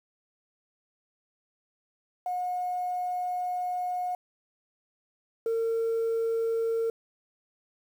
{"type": "tone pair in turn", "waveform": "sine", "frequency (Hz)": [723, 455.5], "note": ["F#5", "A#4"], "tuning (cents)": [-40, -40], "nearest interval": "minor sixth", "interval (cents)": 800, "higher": "first", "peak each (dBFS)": [-27, -23], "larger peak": "second", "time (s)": [[2.26, 4.15], [5.46, 6.9]], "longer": "first", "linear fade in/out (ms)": 2, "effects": ["tanh soft clip ceiling -23 dBFS", "9-bit"]}